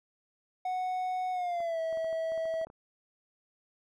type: tone with pitch glide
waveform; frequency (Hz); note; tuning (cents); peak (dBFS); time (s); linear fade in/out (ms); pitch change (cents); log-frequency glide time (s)
triangle; 738 to 649.9; F#5 to E5; -5 to -25; -28; 0.65-2.65; 5; -220; 1.32-1.8
type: clicks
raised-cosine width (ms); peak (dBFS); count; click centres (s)
1; -37; 12; 1.604 / 1.927 / 1.973 / 2.045 / 2.128 / 2.32 / 2.377 / 2.455 / 2.54 / 2.614 / 2.67 / 2.701
effects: none